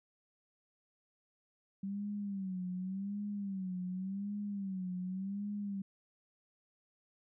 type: tone with vibrato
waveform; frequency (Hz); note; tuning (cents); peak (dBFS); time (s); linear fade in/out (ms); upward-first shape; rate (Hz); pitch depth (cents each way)
sine; 193.3; G3; -24; -36; 1.83-5.82; 5; sine; 0.88; 110
effects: none